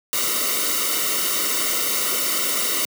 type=noise with comb filter; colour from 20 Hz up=white; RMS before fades=-22 dBFS; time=0.13-2.85 s; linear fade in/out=0 ms; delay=1.2 ms; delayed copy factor=-0.9; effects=high-pass 200 Hz 12 dB/octave